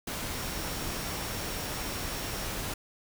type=tone in noise; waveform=sine; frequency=5550 Hz; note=F8; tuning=12 cents flat; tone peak=-46 dBFS; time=0.34-2.47 s; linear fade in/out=5 ms; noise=pink; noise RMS=-35 dBFS; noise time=0.07-2.74 s; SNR=-14 dB; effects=none